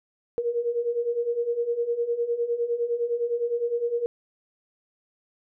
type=beating tone pair; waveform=sine; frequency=466.7 / 476.5 Hz; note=A#4 / A#4; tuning=+2 / +38 cents; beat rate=9.8 Hz; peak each=-29 / -25 dBFS; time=0.38-4.06 s; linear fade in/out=0 ms; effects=none